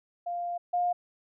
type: tone pair in turn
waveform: sine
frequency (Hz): 698.5 / 708.7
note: F5 / F5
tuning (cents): 0 / +25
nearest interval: unison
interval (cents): 25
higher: second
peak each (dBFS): -30 / -24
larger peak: second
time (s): 0.26-0.58 / 0.73-0.93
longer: first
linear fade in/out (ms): 10
effects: none